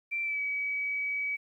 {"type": "tone with pitch glide", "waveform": "sine", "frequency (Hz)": [2349, 2276], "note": ["D7", "C#7"], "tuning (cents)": [0, 45], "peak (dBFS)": -29, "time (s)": [0.11, 1.37], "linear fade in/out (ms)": 20, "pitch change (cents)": -55, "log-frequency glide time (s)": [0.22, 0.41], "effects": ["11-bit"]}